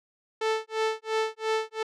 sawtooth tone with tremolo, 440.3 Hz, A4, 1 cent sharp, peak -19 dBFS, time 0.41-1.83 s, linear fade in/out 5 ms, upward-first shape sine, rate 2.9 Hz, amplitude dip 100%, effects low-pass 5000 Hz 12 dB/octave

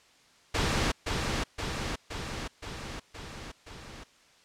pink noise with echo, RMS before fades -27 dBFS, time 0.54-0.92 s, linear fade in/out 10 ms, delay 520 ms, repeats 6, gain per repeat -3 dB, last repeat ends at 4.04 s, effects white hiss -60 dBFS RMS until 4.44 s + low-pass 6000 Hz 12 dB/octave

